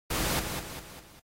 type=noise with echo; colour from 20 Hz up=pink; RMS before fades=-30 dBFS; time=0.1-0.4 s; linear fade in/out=10 ms; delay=200 ms; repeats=4; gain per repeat=-6 dB; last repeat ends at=1.2 s; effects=AAC 48 kbps